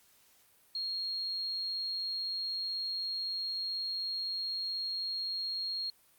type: tone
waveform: sine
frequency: 4261 Hz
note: C8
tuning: 31 cents sharp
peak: -33 dBFS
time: 0.75-5.9 s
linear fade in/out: 2 ms
effects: white hiss -65 dBFS RMS until 6.18 s + Opus 48 kbps